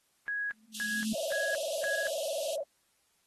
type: tone bursts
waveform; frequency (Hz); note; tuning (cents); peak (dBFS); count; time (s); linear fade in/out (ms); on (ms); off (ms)
sine; 1661.2; G#6; 0; -31; 4; 0.28-2.07; 0; 230; 290
type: tone with exponential growth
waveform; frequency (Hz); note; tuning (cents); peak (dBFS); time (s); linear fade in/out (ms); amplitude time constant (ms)
sine; 217.6; A3; -19; -27; 0.53-1.13; 2; 130
type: high-pass noise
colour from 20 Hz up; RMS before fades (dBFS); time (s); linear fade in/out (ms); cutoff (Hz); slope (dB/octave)
pink; -41; 0.74-2.56; 10; 2700; 96
type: tone with vibrato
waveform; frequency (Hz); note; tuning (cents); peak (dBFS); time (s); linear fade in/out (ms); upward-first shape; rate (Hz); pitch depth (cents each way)
sine; 603; D5; +46; -32; 1.13-2.64; 20; square; 20; 130
effects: white hiss -72 dBFS RMS until 3.26 s + AAC 32 kbps